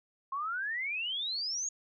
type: exponential sweep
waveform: sine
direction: up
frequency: 1058 to 6770 Hz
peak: -32 dBFS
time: 0.32-1.69 s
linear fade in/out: 5 ms
effects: none